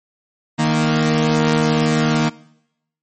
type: tone pair together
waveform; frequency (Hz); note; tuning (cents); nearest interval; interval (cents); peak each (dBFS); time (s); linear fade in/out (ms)
sawtooth; 155.58 / 233.1; D#3 / A#3; 0 / 0; perfect fifth; 700; -13; 0.58-2.3; 20
effects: noise-tail reverb RT60 0.8 s tail -21 dB re dry + MP3 32 kbps